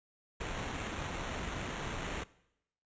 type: noise with sample-and-hold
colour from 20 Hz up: pink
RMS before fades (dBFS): -39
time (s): 0.4-2.24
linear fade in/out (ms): 10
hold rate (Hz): 4900
effects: noise-tail reverb RT60 0.8 s tail -20 dB re dry + resampled to 16000 Hz